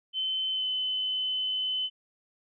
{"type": "tone with pitch glide", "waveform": "sine", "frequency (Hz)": [3064, 3034], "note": ["G7", "F#7"], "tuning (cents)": [-40, 43], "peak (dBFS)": -27, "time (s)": [0.13, 1.9], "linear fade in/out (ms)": 50, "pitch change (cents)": -17, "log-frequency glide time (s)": [0.52, 0.65], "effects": []}